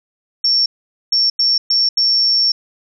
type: tone bursts at uneven times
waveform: sine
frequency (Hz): 5460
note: F8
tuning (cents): -40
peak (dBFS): -11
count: 5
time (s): 0.44-0.66 / 1.12-1.3 / 1.39-1.58 / 1.7-1.89 / 1.97-2.52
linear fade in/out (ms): 5
effects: none